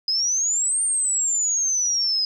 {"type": "exponential two-way sweep", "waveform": "sine", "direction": "up then down", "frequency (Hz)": [5000, 8870, 5000], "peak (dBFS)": -19, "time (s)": [0.08, 2.25], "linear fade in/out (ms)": 2, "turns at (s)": 0.82, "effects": ["9-bit"]}